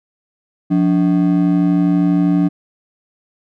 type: ring-modulated tone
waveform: triangle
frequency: 233.1 Hz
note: A#3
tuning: in tune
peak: -6 dBFS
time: 0.7-2.49 s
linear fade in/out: 20 ms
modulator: 56.2 Hz
effects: none